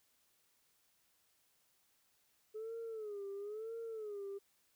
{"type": "tone with vibrato", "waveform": "sine", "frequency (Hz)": 426.4, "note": "G#4", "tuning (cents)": 46, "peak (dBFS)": -40, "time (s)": [2.54, 4.39], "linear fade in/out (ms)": 20, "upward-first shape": "sine", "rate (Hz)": 1, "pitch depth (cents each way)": 130, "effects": ["tanh soft clip ceiling -39 dBFS", "white hiss -75 dBFS RMS until 4.75 s"]}